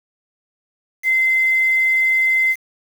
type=tone with quantisation; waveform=sine; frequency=2067 Hz; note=C7; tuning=22 cents flat; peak=-13 dBFS; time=1.03-2.56 s; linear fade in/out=50 ms; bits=6; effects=none